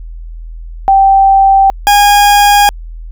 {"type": "tone pair in turn", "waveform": ["sine", "40% pulse"], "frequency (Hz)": [780, 818.8], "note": ["G5", "G#5"], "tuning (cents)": [-9, -25], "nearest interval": "minor second", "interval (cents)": 84, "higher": "second", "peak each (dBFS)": -3, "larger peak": "neither", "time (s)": [[0.88, 1.7], [1.87, 2.69]], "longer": "neither", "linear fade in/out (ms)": 0, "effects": ["added 41 Hz sine -23 dBFS peak until 3.11 s"]}